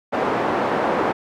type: band-pass noise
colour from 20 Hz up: pink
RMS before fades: -21 dBFS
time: 0.12-1.13 s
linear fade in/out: 20 ms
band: 340 to 1100 Hz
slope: 12 dB/octave
effects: none